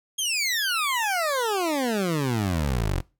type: exponential sweep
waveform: 20% pulse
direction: down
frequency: 3300 to 41.59 Hz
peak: -18 dBFS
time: 0.18-3.01 s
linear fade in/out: 10 ms
effects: noise-tail reverb RT60 0.3 s tail -23 dB re dry